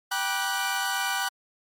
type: chord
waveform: sawtooth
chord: G major seventh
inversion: none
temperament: equal with one note detuned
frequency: 784 / 969.1 / 1174.7 / 1480 Hz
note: G5 / B5 / D6 / F#6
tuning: 0 / -33 / 0 / 0 cents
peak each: -27 / -29 / -31 / -25 dBFS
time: 0.11-1.29 s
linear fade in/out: 10 ms
effects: MP3 64 kbps